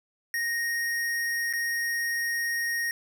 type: tone with dropouts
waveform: square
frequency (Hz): 1864.7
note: A#6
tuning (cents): 0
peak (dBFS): -27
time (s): 0.34-2.91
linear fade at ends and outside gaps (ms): 1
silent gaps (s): 1.528-1.535
effects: 10-bit